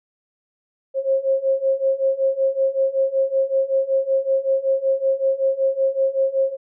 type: beating tone pair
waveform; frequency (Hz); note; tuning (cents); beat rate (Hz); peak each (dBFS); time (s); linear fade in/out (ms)
sine; 534 / 539.3; C5 / C#5; +35 / -48; 5.3; -21 / -19; 0.94-6.57; 50
effects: none